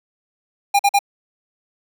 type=tone bursts; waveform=square; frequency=806 Hz; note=G5; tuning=48 cents sharp; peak=-12 dBFS; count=3; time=0.74-0.991 s; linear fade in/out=10 ms; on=53 ms; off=46 ms; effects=none